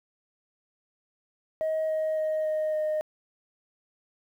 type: tone with pitch steps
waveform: sine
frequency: 632 / 628 / 624 / 620.1 / 616.1 Hz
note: D#5 / D#5 / D#5 / D#5 / D#5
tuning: +27 / +16 / +5 / -6 / -17 cents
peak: -23 dBFS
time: 1.61-3.01 s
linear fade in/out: 0 ms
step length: 280 ms
effects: tanh soft clip ceiling -23 dBFS + 10-bit